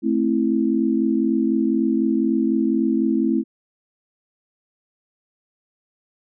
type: chord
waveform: sine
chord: A minor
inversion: none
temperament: just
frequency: 220 / 264 / 330 Hz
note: A3 / C4 / E4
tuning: 0 / +16 / +2 cents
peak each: -21 dBFS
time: 0.02-3.44 s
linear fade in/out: 50 ms
effects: none